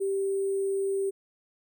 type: tone with sample-and-hold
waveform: sine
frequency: 391.2 Hz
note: G4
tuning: 4 cents flat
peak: -25 dBFS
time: 0-1.11 s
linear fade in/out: 20 ms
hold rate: 8820 Hz
effects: none